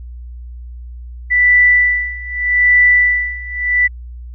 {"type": "tone with tremolo", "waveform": "sine", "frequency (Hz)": 1975.5, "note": "B6", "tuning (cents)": 0, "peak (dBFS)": -6, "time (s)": [1.3, 3.88], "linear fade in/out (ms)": 20, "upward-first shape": "sine", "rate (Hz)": 0.82, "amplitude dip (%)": 90, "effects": ["added 60 Hz sine -28 dBFS peak until 4.34 s"]}